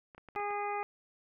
clicks, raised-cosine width 0.5 ms, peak -36 dBFS, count 6, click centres 0.148 / 0.18 / 0.287 / 0.352 / 0.4 / 0.507 s
harmonic tone, 410 Hz, G#4, 22 cents flat, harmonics 1 / 2 / 3 / 4 / 5 / 6, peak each -39 / -35 / -40 / -51 / -44 / -46 dBFS, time 0.36-0.83 s, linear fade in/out 0 ms
effects none

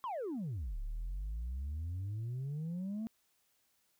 sine exponential two-way sweep, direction down then up, 1108.7 to 34.41 to 228.7 Hz, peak -34 dBFS, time 0.04-3.07 s, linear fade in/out 0 ms, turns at 0.79 s, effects tanh soft clip ceiling -35 dBFS + white hiss -75 dBFS RMS until 3.99 s

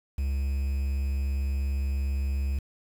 triangle tone with quantisation, 68.7 Hz, C#2, 15 cents flat, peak -23 dBFS, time 0.18-2.59 s, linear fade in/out 5 ms, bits 8, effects none

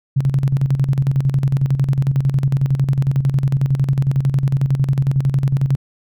sine tone with tremolo, 136.1 Hz, C#3, 31 cents flat, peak -11 dBFS, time 0.16-5.76 s, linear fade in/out 10 ms, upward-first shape square, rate 11 Hz, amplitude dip 65%, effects none

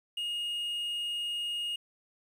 triangle tone with quantisation, 2860 Hz, F7, 41 cents sharp, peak -30 dBFS, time 0.17-1.76 s, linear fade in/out 5 ms, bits 10, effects none

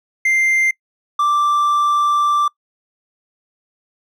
triangle tone pair in turn, 2093 / 1174.7 Hz, C7 / D6, 0 / 0 cents, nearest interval minor seventh, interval 1000 cents, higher first, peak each -11 dBFS, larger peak neither, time 0.25-0.71 / 1.19-2.48 s, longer second, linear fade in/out 5 ms, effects noise-tail reverb RT60 0.1 s tail -23 dB re dry

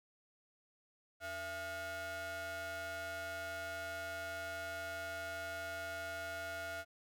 45% pulse ring-modulated tone, 378.1 Hz, F#4, 38 cents sharp, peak -38 dBFS, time 1.2-6.85 s, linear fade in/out 50 ms, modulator 1050 Hz, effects none

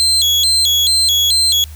35% pulse tone with vibrato, 3717 Hz, A#7, 6 cents flat, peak -9 dBFS, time 0-1.64 s, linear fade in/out 0 ms, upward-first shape square, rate 2.3 Hz, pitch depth 180 cents each way, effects added 76 Hz sine -30 dBFS peak until 1.75 s + white hiss -43 dBFS RMS until 1.75 s

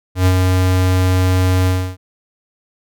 square tone with ADSR envelope, 92.3 Hz, F#2, 4 cents flat, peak -9 dBFS, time 0.15-1.97 s, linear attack 110 ms, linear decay 63 ms, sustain -3 dB, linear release 300 ms, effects none

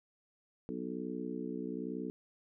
harmonic tone with a mistuned harmonic, 61 Hz, B1, 21 cents flat, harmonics 3 / 4 / 5 / 6 / 7, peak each -44 / -41 / -42 / -46 / -44 dBFS, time 0.69-2.1 s, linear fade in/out 0 ms, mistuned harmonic 7, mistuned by +41 cents, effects none

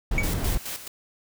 brown noise, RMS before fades -25 dBFS, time 0.11-0.58 s, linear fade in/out 5 ms
triangle tone with exponential decay, 2258 Hz, C#7, 31 cents sharp, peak -17 dBFS, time 0.18-0.3 s, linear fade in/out 1 ms, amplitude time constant 25 ms
white noise with tremolo, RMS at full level -33 dBFS, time 0.23-0.88 s, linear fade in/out 5 ms, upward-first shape square, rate 4.7 Hz, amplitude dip 65%
effects none

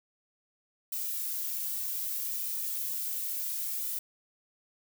violet noise with flanger, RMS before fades -34 dBFS, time 0.92-3.99 s, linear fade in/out 5 ms, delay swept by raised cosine 1.8 to 2.46 ms, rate 0.65 Hz, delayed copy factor -0.55, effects none

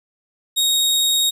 sawtooth tone, 3755 Hz, A#7, 12 cents sharp, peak -12 dBFS, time 0.56-1.31 s, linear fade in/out 20 ms, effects resampled to 32000 Hz + 9-bit

